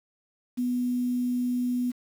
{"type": "tone with quantisation", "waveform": "sine", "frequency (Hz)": 246.9, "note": "B3", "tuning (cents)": 0, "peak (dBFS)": -24, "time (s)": [0.57, 1.92], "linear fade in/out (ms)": 20, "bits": 8, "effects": []}